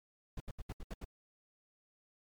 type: noise bursts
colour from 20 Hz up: brown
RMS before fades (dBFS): -41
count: 7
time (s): 0.37-1.046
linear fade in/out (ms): 5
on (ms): 34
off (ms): 73
effects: MP3 96 kbps